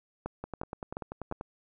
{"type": "two click trains", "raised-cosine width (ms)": 1, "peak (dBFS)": [-20, -23], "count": [4, 11], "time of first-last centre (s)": [[0.26, 1.324], [0.44, 1.411]], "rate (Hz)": [2.82, 10.3], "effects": []}